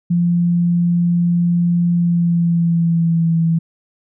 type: tone with pitch glide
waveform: sine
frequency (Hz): 173.1 to 164.81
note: F3 to E3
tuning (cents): -15 to 0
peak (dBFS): -12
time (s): 0.1-3.59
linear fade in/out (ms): 10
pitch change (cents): -85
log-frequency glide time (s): 1.93-3.38
effects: none